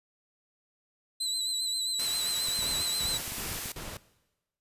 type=tone with vibrato; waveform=30% pulse; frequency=4000 Hz; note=B7; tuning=21 cents sharp; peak=-26 dBFS; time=1.2-3.18 s; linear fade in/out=10 ms; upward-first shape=sine; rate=7.5 Hz; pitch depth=46 cents each way
type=noise; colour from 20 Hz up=white; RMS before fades=-36 dBFS; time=1.99-3.72 s; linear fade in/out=2 ms
type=clicks; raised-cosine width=5 ms; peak=-32 dBFS; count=10; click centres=2.486 / 2.591 / 3.055 / 3.279 / 3.321 / 3.383 / 3.454 / 3.516 / 3.658 / 3.878 s
type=noise bursts; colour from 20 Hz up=pink; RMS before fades=-40 dBFS; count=4; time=2.62-3.97 s; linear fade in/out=2 ms; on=210 ms; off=170 ms
effects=noise-tail reverb RT60 1.0 s tail -18 dB re dry + resampled to 32000 Hz